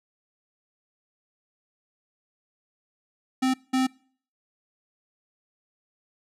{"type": "tone bursts at uneven times", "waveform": "square", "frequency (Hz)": 260, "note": "C4", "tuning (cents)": -11, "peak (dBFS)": -21, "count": 2, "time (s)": [[3.42, 3.54], [3.73, 3.87]], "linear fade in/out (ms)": 10, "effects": ["noise-tail reverb RT60 0.5 s tail -24 dB re dry", "low-pass 10000 Hz 12 dB/octave"]}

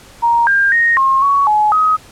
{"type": "tone with pitch steps", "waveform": "sine", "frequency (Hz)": [937, 1600, 1861, 1072, 1119, 847, 1263], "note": ["A#5", "G6", "A#6", "C6", "C#6", "G#5", "D#6"], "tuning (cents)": [9, 35, -3, 42, 16, 34, 26], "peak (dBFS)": -9, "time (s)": [0.22, 1.97], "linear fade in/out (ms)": 20, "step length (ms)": 250, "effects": ["pink hiss -41 dBFS RMS until 2.11 s", "low-pass 11000 Hz 12 dB/octave"]}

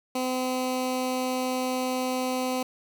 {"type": "tone with notch filter", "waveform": "15% pulse", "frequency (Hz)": 255.7, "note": "C4", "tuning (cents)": -40, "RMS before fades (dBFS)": -28, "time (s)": [0.15, 2.63], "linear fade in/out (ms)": 5, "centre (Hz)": 1600, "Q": 1.7, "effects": []}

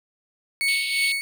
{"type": "tone with tremolo", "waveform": "35% pulse", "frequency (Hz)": 2217, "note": "C#7", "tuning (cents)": 0, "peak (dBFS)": -17, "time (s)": [0.61, 1.21], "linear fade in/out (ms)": 0, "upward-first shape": "triangle", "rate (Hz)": 2.9, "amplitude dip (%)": 65}
{"type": "band-pass noise", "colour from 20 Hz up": "white", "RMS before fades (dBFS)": -32, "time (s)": [0.68, 1.12], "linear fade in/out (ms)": 0, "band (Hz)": [2400, 4600], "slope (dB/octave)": 96}
{"effects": []}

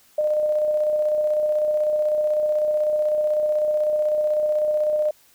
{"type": "tone with tremolo", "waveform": "sine", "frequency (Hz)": 606, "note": "D#5", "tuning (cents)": -46, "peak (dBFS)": -17, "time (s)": [0.18, 5.11], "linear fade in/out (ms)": 5, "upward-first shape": "square", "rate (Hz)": 16, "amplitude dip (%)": 25, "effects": ["white hiss -56 dBFS RMS until 5.34 s"]}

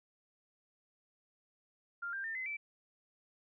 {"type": "tone with pitch steps", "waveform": "sine", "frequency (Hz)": [1396.9, 1586.2, 1801.1, 2045, 2322], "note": ["F6", "G6", "A6", "C7", "D7"], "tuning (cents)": [0, 20, 40, -40, -20], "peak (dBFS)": -37, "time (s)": [2.02, 2.57], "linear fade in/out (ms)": 10, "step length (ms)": 110, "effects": []}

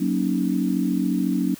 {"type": "chord", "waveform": "sine", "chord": "D# minor seventh", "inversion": "first", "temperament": "equal", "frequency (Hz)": [185, 233.1, 277.2, 311.1], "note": ["F#3", "A#3", "C#4", "D#4"], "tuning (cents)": [0, 0, 0, 0], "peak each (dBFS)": [-24, -26, -24, -27], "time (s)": [0, 1.55], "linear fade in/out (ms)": 10, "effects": ["white hiss -45 dBFS RMS until 1.59 s"]}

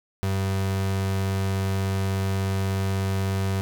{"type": "tone", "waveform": "35% pulse", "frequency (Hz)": 96.5, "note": "G2", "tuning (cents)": -27, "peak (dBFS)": -21, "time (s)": [0.23, 3.61], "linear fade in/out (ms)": 0, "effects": []}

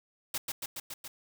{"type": "noise with echo", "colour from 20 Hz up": "white", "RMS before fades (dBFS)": -33, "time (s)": [0.34, 0.38], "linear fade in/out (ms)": 5, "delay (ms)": 140, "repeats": 5, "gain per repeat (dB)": -2, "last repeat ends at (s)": 1.08, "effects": []}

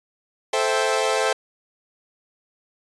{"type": "chord", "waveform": "sawtooth", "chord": "A minor seventh", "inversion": "none", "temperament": "equal with one note detuned", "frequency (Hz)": [437.5, 523.3, 659.3, 784], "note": ["A4", "C5", "E5", "G5"], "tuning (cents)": [-10, 0, 0, 0], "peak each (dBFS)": [-20, -20, -22, -23], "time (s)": [0.53, 1.33], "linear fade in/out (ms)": 5, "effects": ["resampled to 22050 Hz"]}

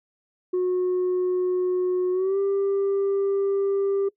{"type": "tone with pitch glide", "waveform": "sine", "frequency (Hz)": [364.4, 395.1], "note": ["F#4", "G4"], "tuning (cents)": [-26, 14], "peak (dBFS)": -18, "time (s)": [0.53, 4.09], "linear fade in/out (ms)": 10, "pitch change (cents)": 140, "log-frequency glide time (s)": [2.12, 2.38], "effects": ["noise-tail reverb RT60 0.1 s tail -22 dB re dry", "tanh soft clip ceiling -19 dBFS"]}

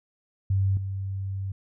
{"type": "tone with level steps", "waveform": "sine", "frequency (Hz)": 96.9, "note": "G2", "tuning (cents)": -20, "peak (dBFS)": [-20, -28], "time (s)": [0.5, 1.52], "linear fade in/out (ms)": 5, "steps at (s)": 0.77, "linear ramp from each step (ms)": 2, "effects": []}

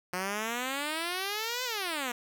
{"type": "exponential two-way sweep", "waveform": "5% pulse", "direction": "up then down", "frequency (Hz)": [178.1, 515, 234.7], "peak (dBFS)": -20, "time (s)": [0.13, 2.12], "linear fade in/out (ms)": 5, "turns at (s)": 1.64, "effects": []}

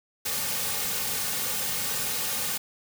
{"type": "noise with comb filter", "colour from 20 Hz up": "white", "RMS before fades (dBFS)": -29, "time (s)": [0.25, 2.58], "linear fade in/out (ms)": 10, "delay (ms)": 3, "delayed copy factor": -0.8, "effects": []}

